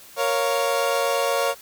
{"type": "chord", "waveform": "30% pulse", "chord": "Bb minor", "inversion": "none", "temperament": "equal", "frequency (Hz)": [466.2, 554.4, 698.5], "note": ["Bb4", "Db5", "F5"], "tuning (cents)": [0, 0, 0], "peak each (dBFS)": [-23, -20, -24], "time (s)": [0.16, 1.55], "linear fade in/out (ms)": 50, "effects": ["white hiss -46 dBFS RMS until 1.61 s"]}